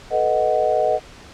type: chord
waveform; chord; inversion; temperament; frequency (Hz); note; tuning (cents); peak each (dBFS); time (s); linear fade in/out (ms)
sine; B dominant seventh; third; equal with one note detuned; 438.5 / 493.9 / 622.3 / 740; A4 / B4 / D#5 / F#5; -6 / 0 / 0 / 0; -24 / -23 / -19 / -21; 0.1-1; 50
effects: pink hiss -42 dBFS RMS until 1.33 s + low-pass 6000 Hz 12 dB/octave